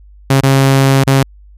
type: tone with dropouts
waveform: sawtooth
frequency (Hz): 135.5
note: C#3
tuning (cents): -39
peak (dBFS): -3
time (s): 0.3-1.23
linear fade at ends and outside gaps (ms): 5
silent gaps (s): 0.408-0.433 / 1.038-1.071
effects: added 50 Hz sine -37 dBFS peak until 1.57 s + resampled to 32000 Hz